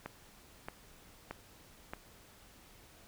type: click train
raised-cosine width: 0.5 ms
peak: -25 dBFS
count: 4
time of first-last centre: 0.06-1.935 s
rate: 1.6 Hz
effects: pink hiss -59 dBFS RMS until 3.07 s